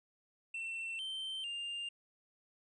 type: tone with pitch steps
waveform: triangle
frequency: 2693 / 3112 / 2801 Hz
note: E7 / G7 / F7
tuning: +36 / -13 / +4 cents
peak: -37 dBFS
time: 0.54-1.89 s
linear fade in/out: 5 ms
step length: 450 ms
effects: resampled to 24000 Hz